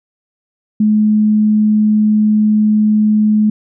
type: tone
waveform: sine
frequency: 213.1 Hz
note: G#3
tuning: 45 cents sharp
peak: -8 dBFS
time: 0.8-3.5 s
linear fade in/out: 5 ms
effects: none